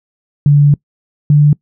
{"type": "tone pair in turn", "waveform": "sine", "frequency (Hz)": [144.7, 147.31], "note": ["D3", "D3"], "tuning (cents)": [-25, 6], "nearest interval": "unison", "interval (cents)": 31, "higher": "second", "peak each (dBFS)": -4, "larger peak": "neither", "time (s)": [[0.46, 0.74], [1.3, 1.53]], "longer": "first", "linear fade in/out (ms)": 2, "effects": ["noise-tail reverb RT60 0.1 s tail -24 dB re dry"]}